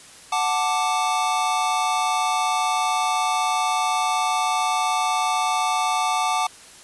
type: chord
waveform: square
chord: D major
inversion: first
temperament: equal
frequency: 740 / 880 / 1174.7 Hz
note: F#5 / A5 / D6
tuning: 0 / 0 / 0 cents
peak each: -25 dBFS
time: 0.32-6.47 s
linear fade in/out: 5 ms
effects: white hiss -45 dBFS RMS until 6.83 s + resampled to 24000 Hz